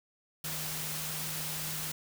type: tone in noise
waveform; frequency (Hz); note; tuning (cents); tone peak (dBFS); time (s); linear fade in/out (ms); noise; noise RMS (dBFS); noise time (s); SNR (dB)
sine; 155.56; D#3; 0; -43; 0.44-1.92; 5; white; -37; 0.44-1.92; -9
effects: none